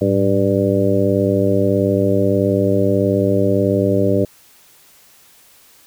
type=harmonic tone with a mistuned harmonic; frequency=98.4 Hz; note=G2; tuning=7 cents sharp; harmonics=1 / 2 / 3 / 4 / 5 / 6; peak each=-20 / -20 / -20 / -20 / -20 / -20 dBFS; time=0.01-4.25 s; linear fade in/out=5 ms; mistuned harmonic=1; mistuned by=+120 cents; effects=white hiss -49 dBFS RMS until 5.86 s

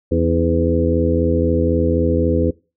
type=harmonic tone with a mistuned harmonic; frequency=83.9 Hz; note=E2; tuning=31 cents sharp; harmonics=1 / 2 / 3 / 4 / 5 / 6; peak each=-19 / -24 / -21 / -21 / -22 / -20 dBFS; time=0.11-2.51 s; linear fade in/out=10 ms; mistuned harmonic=4; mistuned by=-56 cents; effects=noise-tail reverb RT60 0.3 s tail -22 dB re dry

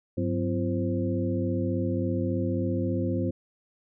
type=tone cluster; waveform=sine; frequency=99.6 / 183.4 / 258.4 / 341.7 / 524 Hz; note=G2 / F#3 / C4 / F4 / C5; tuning=+28 / -15 / -21 / -38 / +2 cents; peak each=-29 / -32 / -30 / -32 / -34 dBFS; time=0.17-3.31 s; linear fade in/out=10 ms; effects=none

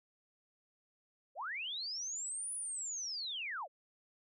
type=linear two-way sweep; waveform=sine; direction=up then down; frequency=480 to 10000 to 480 Hz; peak=-38 dBFS; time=1.35-3.68 s; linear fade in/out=50 ms; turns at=2.54 s; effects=none

